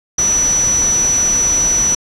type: tone in noise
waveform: sine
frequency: 5920 Hz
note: F#8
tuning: in tune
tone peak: -11 dBFS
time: 0.18-1.95 s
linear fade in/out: 5 ms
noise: pink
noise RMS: -24 dBFS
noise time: 0.18-1.95 s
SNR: +10 dB
effects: low-pass 10000 Hz 12 dB/octave